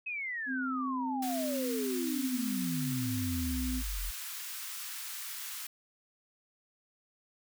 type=exponential sweep; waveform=sine; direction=down; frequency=2581 to 39.59 Hz; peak=-34 dBFS; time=0.06-4.11 s; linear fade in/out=10 ms
type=tone with pitch glide; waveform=sine; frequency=260.4 to 255.2 Hz; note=C4 to C4; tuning=-8 to -43 cents; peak=-33 dBFS; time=0.46-3.83 s; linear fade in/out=50 ms; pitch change=-35 cents; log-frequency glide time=1.1-2.65 s
type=high-pass noise; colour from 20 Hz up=white; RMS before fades=-41 dBFS; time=1.22-5.67 s; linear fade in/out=5 ms; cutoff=1100 Hz; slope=24 dB/octave
effects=none